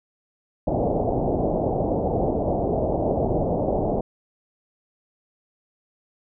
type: low-pass noise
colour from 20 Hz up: white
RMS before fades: -23 dBFS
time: 0.67-4.01 s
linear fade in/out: 5 ms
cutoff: 740 Hz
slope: 48 dB/octave
effects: none